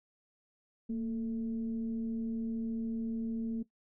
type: tone with frequency modulation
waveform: sine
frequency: 228.4 Hz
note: A#3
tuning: 35 cents flat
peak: -32 dBFS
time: 0.89-3.63 s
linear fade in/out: 10 ms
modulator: 211 Hz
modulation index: 0.34
effects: noise-tail reverb RT60 0.1 s tail -17 dB re dry